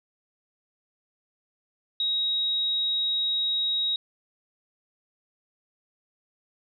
sine tone, 3800 Hz, A#7, 33 cents sharp, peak -23 dBFS, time 2-3.96 s, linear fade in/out 2 ms, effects none

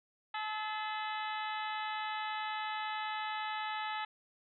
harmonic tone with a mistuned harmonic, 430.9 Hz, A4, 36 cents flat, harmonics 2 / 3 / 4 / 5 / 6 / 7 / 8 / 9, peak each -38 / -42 / -44 / -46 / -48 / -49 / -50 / -51 dBFS, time 0.34-4.05 s, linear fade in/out 5 ms, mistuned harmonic 5, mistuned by -81 cents, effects none

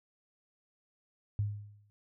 sine tone with exponential decay, 103.3 Hz, G#2, 9 cents flat, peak -26 dBFS, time 1.39-1.9 s, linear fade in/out 0 ms, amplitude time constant 110 ms, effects none

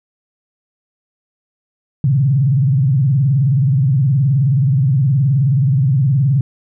sine tone with vibrato, 134.7 Hz, C#3, 49 cents flat, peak -10 dBFS, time 2.04-6.41 s, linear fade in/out 2 ms, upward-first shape sine, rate 19 Hz, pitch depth 210 cents each way, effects none

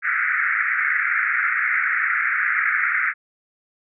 white band-pass noise, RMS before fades -21 dBFS, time 0.02-3.14 s, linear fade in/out 50 ms, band 1300 to 2200 Hz, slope 96 dB/octave, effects none

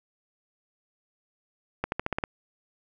accelerating click train, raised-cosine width 0.5 ms, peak -12 dBFS, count 7, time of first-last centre 1.84-2.239 s, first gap 81 ms, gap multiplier 0.92, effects none

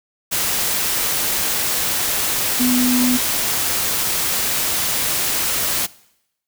sine tone in noise, 248.8 Hz, B3, 13 cents sharp, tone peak -15 dBFS, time 2.59-3.18 s, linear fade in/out 20 ms, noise white, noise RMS -20 dBFS, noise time 0.31-5.87 s, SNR +2 dB, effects noise-tail reverb RT60 0.8 s tail -21 dB re dry

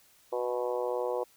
harmonic tone with a mistuned harmonic, 123.1 Hz, B2, 5 cents flat, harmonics 3 / 4 / 5 / 6 / 7 / 8 / 9, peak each -36 / -31 / -37 / -42 / -40 / -41 / -47 dBFS, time 0.32-1.24 s, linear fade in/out 10 ms, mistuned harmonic 9, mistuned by -19 cents, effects white hiss -62 dBFS RMS until 1.36 s

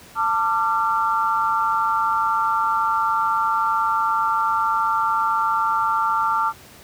sine tone cluster, 892 / 1178 / 1370 Hz, A5 / D6 / F6, +23 / +5 / -34 cents, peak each -22 dBFS, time 0.15-6.53 s, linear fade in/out 50 ms, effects pink hiss -45 dBFS RMS until 6.83 s + high-pass 60 Hz 12 dB/octave

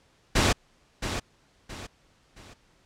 pink noise with echo, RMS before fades -21 dBFS, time 0.35-0.53 s, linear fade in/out 10 ms, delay 670 ms, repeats 3, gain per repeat -9 dB, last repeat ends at 2.54 s, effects pink hiss -63 dBFS RMS until 2.85 s + low-pass 7000 Hz 12 dB/octave

